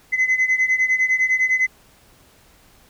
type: beating tone pair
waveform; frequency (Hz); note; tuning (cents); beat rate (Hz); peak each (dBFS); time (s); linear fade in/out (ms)
sine; 2032 / 2041.9; B6 / C7; +49 / -43; 9.9; -16 / -19; 0.12-1.67; 20
effects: tanh soft clip ceiling -12 dBFS + pink hiss -53 dBFS RMS until 2.89 s